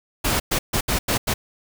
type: noise bursts at uneven times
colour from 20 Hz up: pink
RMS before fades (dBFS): -21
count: 6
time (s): 0.24-0.4 / 0.51-0.59 / 0.73-0.81 / 0.88-0.99 / 1.08-1.18 / 1.27-1.34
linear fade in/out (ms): 10
effects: none